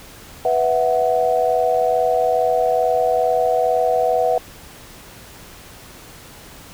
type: chord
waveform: sine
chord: B suspended fourth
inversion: none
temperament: just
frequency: 493.9 / 658.5 / 740.8 Hz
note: B4 / E5 / F#5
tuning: 0 / -2 / +2 cents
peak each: -19 dBFS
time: 0.45-4.38 s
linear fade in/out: 2 ms
effects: pink hiss -41 dBFS RMS until 6.73 s